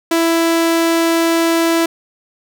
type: tone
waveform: sawtooth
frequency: 331.7 Hz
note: E4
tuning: 11 cents sharp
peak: -8 dBFS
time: 0.11-1.86 s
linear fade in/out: 5 ms
effects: none

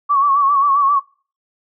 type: tone with vibrato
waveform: sine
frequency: 1125 Hz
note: C#6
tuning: 25 cents sharp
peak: -11 dBFS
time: 0.09-1 s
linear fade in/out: 20 ms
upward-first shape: sine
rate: 7.5 Hz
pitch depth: 64 cents each way
effects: noise-tail reverb RT60 0.4 s tail -23 dB re dry

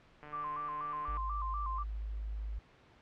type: click train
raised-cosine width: 0.5 ms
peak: -35 dBFS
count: 141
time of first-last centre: 0.23-1.17 s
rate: 149 Hz
type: tone with vibrato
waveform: sine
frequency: 1108.7 Hz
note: C#6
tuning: in tune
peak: -36 dBFS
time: 0.32-1.84 s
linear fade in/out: 20 ms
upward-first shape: square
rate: 4.1 Hz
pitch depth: 99 cents each way
type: tone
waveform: sine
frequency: 52.8 Hz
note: G#1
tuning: 29 cents sharp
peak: -36 dBFS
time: 1.08-2.59 s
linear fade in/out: 5 ms
effects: pink hiss -62 dBFS RMS until 3.01 s + low-pass 3000 Hz 12 dB/octave

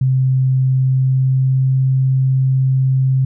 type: tone with pitch glide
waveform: sine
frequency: 130.81 to 131.95 Hz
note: C3 to C3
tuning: 0 to +15 cents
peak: -11 dBFS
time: 0.01-3.25 s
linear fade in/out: 5 ms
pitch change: +15 cents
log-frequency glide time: 0.67-1.76 s
effects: none

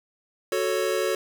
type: chord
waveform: square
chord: F# minor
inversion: none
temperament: equal with one note detuned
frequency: 370 / 442 / 554.4 Hz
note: F#4 / A4 / C#5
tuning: 0 / +8 / 0 cents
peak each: -28 dBFS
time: 0.52-1.15 s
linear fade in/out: 2 ms
effects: 8-bit

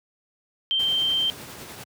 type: tone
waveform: sine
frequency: 3136 Hz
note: G7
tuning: in tune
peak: -20 dBFS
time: 0.71-1.3 s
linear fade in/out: 0 ms
type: noise with tremolo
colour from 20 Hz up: pink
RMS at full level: -38 dBFS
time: 0.79-1.84 s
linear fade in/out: 5 ms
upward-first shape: triangle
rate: 10 Hz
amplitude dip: 35%
effects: high-pass 100 Hz 12 dB/octave

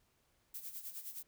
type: noise with tremolo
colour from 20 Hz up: violet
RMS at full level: -44 dBFS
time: 0.54-1.23 s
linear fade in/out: 5 ms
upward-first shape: sine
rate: 9.7 Hz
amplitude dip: 70%
effects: pink hiss -75 dBFS RMS until 1.27 s

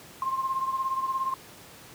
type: beating tone pair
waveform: sine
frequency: 1057 / 1074 Hz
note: C6 / C6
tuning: +17 / +45 cents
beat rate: 17 Hz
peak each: -27 / -33 dBFS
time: 0.22-1.34 s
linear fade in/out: 2 ms
effects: pink hiss -48 dBFS RMS until 1.94 s + high-pass 100 Hz 12 dB/octave

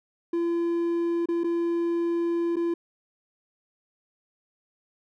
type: tone with dropouts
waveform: triangle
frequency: 340 Hz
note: F4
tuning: 46 cents flat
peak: -21 dBFS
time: 0.33-2.74 s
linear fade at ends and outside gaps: 5 ms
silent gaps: 1.258-1.286 / 1.436-1.442 / 2.559-2.566 s
effects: none

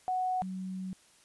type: tone pair in turn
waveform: sine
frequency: 740 / 187.15 Hz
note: F#5 / F#3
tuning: 0 / +20 cents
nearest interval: 2 octaves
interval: 2380 cents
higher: first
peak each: -28 / -35 dBFS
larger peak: first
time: 0.08-0.42 / 0.42-0.93 s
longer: second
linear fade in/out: 0 ms
effects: white hiss -62 dBFS RMS until 1.24 s + resampled to 24000 Hz

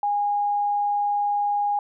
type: tone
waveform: sine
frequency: 820 Hz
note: G#5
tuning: 22 cents flat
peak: -20 dBFS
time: 0.03-1.79 s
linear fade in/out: 2 ms
effects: none

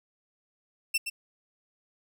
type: tone with echo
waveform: sawtooth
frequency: 2695 Hz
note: E7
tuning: 38 cents sharp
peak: -20 dBFS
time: 0.94-0.98 s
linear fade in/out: 10 ms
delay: 120 ms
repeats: 1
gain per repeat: -8 dB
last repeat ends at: 1.1 s
effects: none

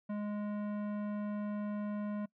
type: tone with tanh clipping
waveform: sine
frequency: 207.7 Hz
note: G#3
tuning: in tune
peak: -37 dBFS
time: 0.09-2.26 s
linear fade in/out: 10 ms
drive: 15 dB
effects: noise-tail reverb RT60 0.1 s tail -23 dB re dry

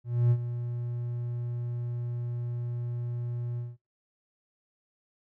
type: tone with ADSR envelope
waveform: triangle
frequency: 120.2 Hz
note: B2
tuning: 46 cents flat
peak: -17 dBFS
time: 0.04-3.77 s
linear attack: 270 ms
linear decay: 59 ms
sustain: -12 dB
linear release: 190 ms
effects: noise-tail reverb RT60 0.2 s tail -20 dB re dry

